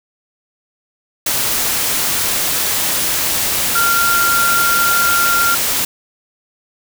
sine tone in noise, 1387 Hz, F6, 12 cents flat, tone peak -13 dBFS, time 3.75-5.55 s, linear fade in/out 5 ms, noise white, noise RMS -17 dBFS, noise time 1.26-5.85 s, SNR +1 dB, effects none

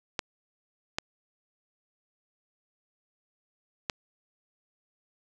clicks, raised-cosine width 0.2 ms, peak -11 dBFS, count 3, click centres 0.192 / 0.985 / 3.898 s, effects none

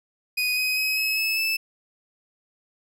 30% pulse tone with pitch steps, 2489 / 2516 / 2544 / 2572 / 2601 / 2629 Hz, D#7 / D#7 / D#7 / E7 / E7 / E7, 0 / +19 / +38 / -43 / -24 / -5 cents, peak -19 dBFS, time 0.37-1.57 s, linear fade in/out 10 ms, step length 200 ms, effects none

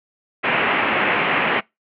white low-pass noise, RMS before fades -19 dBFS, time 0.43-1.61 s, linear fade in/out 20 ms, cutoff 2700 Hz, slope 48 dB/octave, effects noise-tail reverb RT60 0.2 s tail -24 dB re dry + high-pass 200 Hz 12 dB/octave

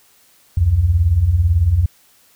sine beating tone pair, 69.9 / 87.9 Hz, C#2 / F2, +15 / +12 cents, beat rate 18 Hz, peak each -18 / -12 dBFS, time 0.57-1.86 s, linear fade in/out 5 ms, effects white hiss -53 dBFS RMS until 2.35 s

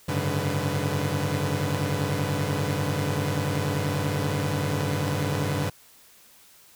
sawtooth tone cluster, 95.7 / 105.9 / 140.6 / 150.9 / 498.8 Hz, G2 / G#2 / C#3 / D3 / B4, -41 / +34 / +25 / +47 / +17 cents, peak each -26 / -30 / -25 / -26 / -30 dBFS, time 0.08-5.7 s, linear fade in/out 10 ms, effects white hiss -54 dBFS RMS until 6.75 s

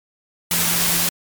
sine tone in noise, 172.1 Hz, F3, 25 cents flat, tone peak -28 dBFS, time 0.51-1.09 s, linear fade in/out 2 ms, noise white, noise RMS -19 dBFS, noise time 0.51-1.09 s, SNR -12 dB, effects MP3 96 kbps

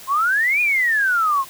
sine exponential two-way sweep, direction up then down, 1042 to 2482 to 1042 Hz, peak -15 dBFS, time 0.07-1.45 s, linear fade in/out 50 ms, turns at 0.61 s, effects white hiss -40 dBFS RMS until 1.49 s

